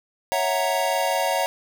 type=chord; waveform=square; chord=F# dominant seventh; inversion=second; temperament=equal; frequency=554.4 / 659.3 / 740 / 932.3 Hz; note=C#5 / E5 / F#5 / A#5; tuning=0 / 0 / 0 / 0 cents; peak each=-27 dBFS; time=0.32-1.46 s; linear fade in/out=0 ms; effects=none